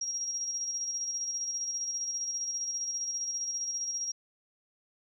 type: tone with tremolo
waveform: sine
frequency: 5630 Hz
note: F8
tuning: 13 cents sharp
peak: -30 dBFS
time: 0.01-4.12 s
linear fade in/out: 5 ms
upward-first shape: square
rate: 15 Hz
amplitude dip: 35%
effects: none